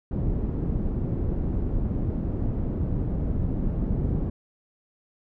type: low-pass noise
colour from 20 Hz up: pink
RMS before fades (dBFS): -26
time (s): 0.11-4.3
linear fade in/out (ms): 5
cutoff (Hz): 270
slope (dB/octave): 12
effects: none